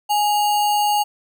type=tone with sample-and-hold; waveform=sine; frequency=830.6 Hz; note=G#5; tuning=in tune; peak=-15 dBFS; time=0.09-1.04 s; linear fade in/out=20 ms; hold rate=3675 Hz; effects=none